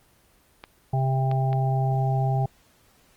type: clicks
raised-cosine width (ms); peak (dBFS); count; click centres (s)
0.3; -22; 3; 0.639 / 1.314 / 1.53
type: harmonic tone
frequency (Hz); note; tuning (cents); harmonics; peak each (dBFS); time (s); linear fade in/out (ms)
132.5; C3; +22; 1 / 3 / 5 / 6; -21 / -35 / -33 / -29; 0.93-2.46; 5
effects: pink hiss -60 dBFS RMS until 3.16 s + Opus 24 kbps